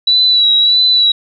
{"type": "tone with vibrato", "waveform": "sine", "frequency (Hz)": 3930, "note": "B7", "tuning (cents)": -9, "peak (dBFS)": -7, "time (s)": [0.07, 1.12], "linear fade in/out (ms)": 5, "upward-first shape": "sine", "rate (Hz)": 1.6, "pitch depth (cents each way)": 35, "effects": []}